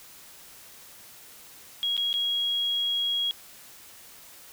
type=tone with dropouts; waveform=sine; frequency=3300 Hz; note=G#7; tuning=12 cents flat; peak=-24 dBFS; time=1.83-3.31 s; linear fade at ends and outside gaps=0 ms; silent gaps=1.967-1.977 / 2.129-2.14 s; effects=white hiss -49 dBFS RMS until 4.52 s